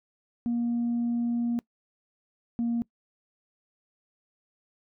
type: tone pair in turn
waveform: sine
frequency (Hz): 236.9 / 234.7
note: A#3 / A#3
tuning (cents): +28 / +12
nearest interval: unison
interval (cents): 16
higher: first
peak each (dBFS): -23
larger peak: neither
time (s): 0.46-1.59 / 2.59-2.82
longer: first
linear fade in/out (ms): 0
effects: noise-tail reverb RT60 0.1 s tail -24 dB re dry + tanh soft clip ceiling -22 dBFS

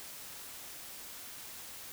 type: silence
effects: white hiss -47 dBFS RMS until 1.92 s

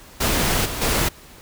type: noise with level steps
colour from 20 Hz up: pink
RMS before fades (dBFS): -20 / -28 / -20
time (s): 0.2-1.09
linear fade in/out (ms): 10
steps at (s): 0.65 / 0.81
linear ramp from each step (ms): 10
effects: pink hiss -45 dBFS RMS until 1.41 s

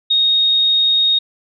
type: tone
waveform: sine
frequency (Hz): 3729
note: A#7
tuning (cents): 0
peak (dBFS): -11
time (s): 0.1-1.19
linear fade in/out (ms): 10
effects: none

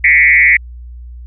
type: tone with frequency modulation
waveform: sine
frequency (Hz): 2093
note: C7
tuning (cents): 0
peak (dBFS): -5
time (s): 0.04-0.57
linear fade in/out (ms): 5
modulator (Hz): 149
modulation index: 1.5
effects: added 60 Hz sine -28 dBFS peak until 1.26 s

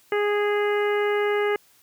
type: harmonic tone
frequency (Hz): 413.5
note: G#4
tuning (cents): -8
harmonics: 1 / 2 / 3 / 4 / 5 / 6 / 7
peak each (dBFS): -21 / -31 / -32 / -32 / -31 / -43 / -40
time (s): 0.12-1.56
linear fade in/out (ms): 2
effects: white hiss -58 dBFS RMS until 1.82 s + high-pass 60 Hz 12 dB/octave

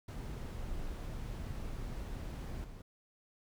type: noise with level steps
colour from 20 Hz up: brown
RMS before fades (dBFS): -41 / -48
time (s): 0.08-2.82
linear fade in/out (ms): 5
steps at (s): 2.64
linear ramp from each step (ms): 2
effects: none

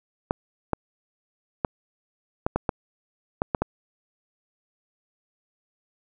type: clicks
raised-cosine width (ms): 1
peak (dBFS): -8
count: 9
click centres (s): 0.309 / 0.733 / 1.648 / 2.465 / 2.56 / 2.692 / 3.419 / 3.548 / 3.62
effects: none

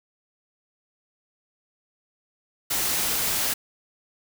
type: noise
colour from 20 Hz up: white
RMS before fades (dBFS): -25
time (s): 2.7-3.54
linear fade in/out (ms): 10
effects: none

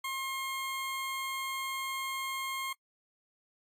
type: tone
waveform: 20% pulse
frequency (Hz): 1070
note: C6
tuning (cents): +38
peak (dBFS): -29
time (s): 0.04-2.73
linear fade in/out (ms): 5
effects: noise-tail reverb RT60 0.1 s tail -26 dB re dry + AAC 64 kbps

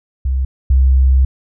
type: tone pair in turn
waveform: sine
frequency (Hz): 65.6 / 65.6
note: C2 / C2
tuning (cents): +5 / +5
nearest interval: unison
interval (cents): 0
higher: neither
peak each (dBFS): -13 / -7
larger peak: second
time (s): 0.25-0.45 / 0.7-1.25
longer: second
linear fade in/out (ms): 5
effects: none

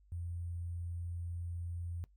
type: tone with sample-and-hold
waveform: sine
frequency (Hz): 86.1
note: F2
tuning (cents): -24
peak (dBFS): -38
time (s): 0.12-2.04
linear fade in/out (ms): 0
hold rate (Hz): 8820
effects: noise-tail reverb RT60 0.1 s tail -19 dB re dry + added 50 Hz sine -62 dBFS peak until 2.16 s

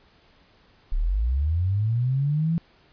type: linear sweep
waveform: sine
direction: up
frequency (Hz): 30.66 to 169.4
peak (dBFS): -20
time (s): 0.92-2.58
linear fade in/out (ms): 0
effects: pink hiss -58 dBFS RMS until 2.92 s + resampled to 11025 Hz

